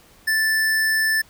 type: tone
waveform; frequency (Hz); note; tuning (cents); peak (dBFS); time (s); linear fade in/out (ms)
square; 1760; A6; 0; -18; 0.27-1.22; 10
effects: pink hiss -52 dBFS RMS until 1.29 s